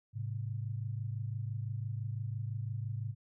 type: tone pair together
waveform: sine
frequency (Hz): 107.1 / 133.03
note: A2 / C3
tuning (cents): -46 / +29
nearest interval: major third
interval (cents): 375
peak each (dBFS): -36 / -40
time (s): 0.13-3.15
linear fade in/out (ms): 50
effects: none